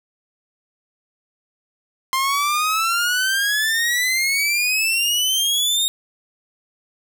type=exponential sweep; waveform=sawtooth; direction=up; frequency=1046.5 to 3729 Hz; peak=-14 dBFS; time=2.13-5.88 s; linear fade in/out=0 ms; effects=none